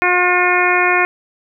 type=harmonic tone with a mistuned harmonic; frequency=358.7 Hz; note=F4; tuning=46 cents sharp; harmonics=1 / 2 / 3 / 4 / 5 / 6 / 7; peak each=-19 / -19 / -19 / -19 / -19 / -19 / -19 dBFS; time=0.02-1.05 s; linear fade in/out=0 ms; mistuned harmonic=7; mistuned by=-36 cents; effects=none